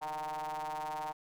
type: ring-modulated tone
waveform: square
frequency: 77.78 Hz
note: D#2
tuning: in tune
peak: -34 dBFS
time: 0.01-1.13 s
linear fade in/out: 20 ms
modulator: 846 Hz
effects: none